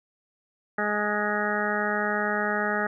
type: harmonic tone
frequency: 208.7 Hz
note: G#3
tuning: 9 cents sharp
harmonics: 1 / 2 / 3 / 4 / 6 / 7 / 8 / 9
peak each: -32 / -32 / -32 / -32 / -32 / -32 / -32 / -32 dBFS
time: 0.78-2.87 s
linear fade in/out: 5 ms
effects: none